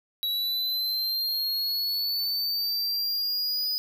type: linear sweep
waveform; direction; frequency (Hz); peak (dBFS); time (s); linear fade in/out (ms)
square; up; 3888 to 4979; -26; 0.23-3.78; 0
effects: none